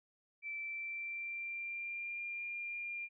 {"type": "tone with pitch glide", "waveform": "sine", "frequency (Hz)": [2329, 2399], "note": ["D7", "D7"], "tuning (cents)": [-15, 36], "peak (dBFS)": -39, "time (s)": [0.42, 3.09], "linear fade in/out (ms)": 50, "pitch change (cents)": 51, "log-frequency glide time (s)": [0.58, 2.24], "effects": []}